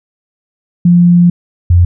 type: tone pair in turn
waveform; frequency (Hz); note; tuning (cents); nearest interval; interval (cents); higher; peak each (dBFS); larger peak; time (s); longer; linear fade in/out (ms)
sine; 174.61 / 87.58; F3 / F2; 0 / +5; octave; 1195; first; -3; neither; 0.85-1.3 / 1.7-1.85; first; 5
effects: none